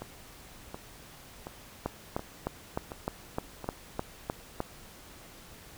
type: two click trains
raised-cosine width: 1 ms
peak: -24 / -16 dBFS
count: 6 / 10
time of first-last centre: 0.02-3.643 / 1.86-4.604 s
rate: 1.38 / 3.28 Hz
effects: pink hiss -51 dBFS RMS until 5.77 s